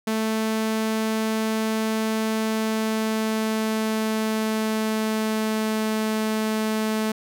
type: tone with pitch glide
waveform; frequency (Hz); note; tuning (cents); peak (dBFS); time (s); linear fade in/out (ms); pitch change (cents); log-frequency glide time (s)
sawtooth; 220 to 217.7; A3 to A3; 0 to -18; -18; 0.07-7.12; 5; -18; 2.35-5.92
effects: none